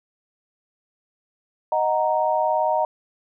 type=chord; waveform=sine; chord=D# minor; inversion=none; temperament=equal; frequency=622.3 / 740 / 932.3 Hz; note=D#5 / F#5 / A#5; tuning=0 / 0 / 0 cents; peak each=-22 / -24 / -22 dBFS; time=1.72-2.85 s; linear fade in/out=2 ms; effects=none